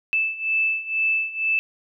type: beating tone pair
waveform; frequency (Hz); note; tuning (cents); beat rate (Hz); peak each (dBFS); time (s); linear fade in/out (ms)
sine; 2631 / 2633.1; E7 / E7; -4 / -3; 2.1; -25 / -22; 0.13-1.59; 0
effects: none